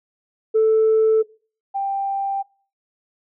sine tone pair in turn, 440 / 788.1 Hz, A4 / G5, 0 / +9 cents, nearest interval minor seventh, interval 1009 cents, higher second, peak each -11 / -20 dBFS, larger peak first, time 0.54-1.23 / 1.74-2.43 s, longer neither, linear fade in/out 20 ms, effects noise-tail reverb RT60 0.4 s tail -22 dB re dry + tanh soft clip ceiling -10 dBFS

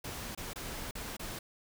pink noise with dropouts, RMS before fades -41 dBFS, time 0.04-1.39 s, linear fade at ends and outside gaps 5 ms, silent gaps 0.35-0.375 / 0.534-0.558 / 0.911-0.952 / 1.168-1.194 s, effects none

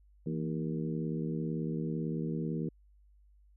harmonic tone with a mistuned harmonic, 78 Hz, D#2, 5 cents sharp, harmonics 2 / 3 / 4 / 5 / 6, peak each -34 / -38 / -40 / -42 / -44 dBFS, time 0.26-2.69 s, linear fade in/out 5 ms, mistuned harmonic 2, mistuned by +78 cents, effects added 50 Hz sine -59 dBFS peak until 3.56 s

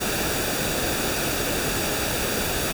pink noise with comb filter, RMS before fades -25 dBFS, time 0-2.73 s, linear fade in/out 20 ms, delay 0.96 ms, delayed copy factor -0.5, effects none

